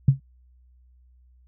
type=tone with exponential decay; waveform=sine; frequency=135.2 Hz; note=C#3; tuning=43 cents flat; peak=-8 dBFS; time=0.08-0.2 s; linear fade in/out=5 ms; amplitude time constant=25 ms; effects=added 62 Hz sine -53 dBFS peak until 1.47 s